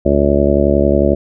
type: harmonic tone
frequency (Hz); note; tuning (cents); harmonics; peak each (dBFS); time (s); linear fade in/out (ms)
71.1; C#2; +45; 1 / 2 / 3 / 4 / 5 / 6 / 7 / 8 / 9; -17 / -22 / -17 / -19 / -16 / -22 / -22 / -16 / -20; 0.05-1.15; 10
effects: none